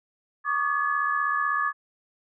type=tone cluster; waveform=sine; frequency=1132 / 1208 / 1704 Hz; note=C#6 / D6 / G#6; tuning=+36 / +48 / +44 cents; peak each=-27 dBFS; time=0.44-1.73 s; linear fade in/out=50 ms; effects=none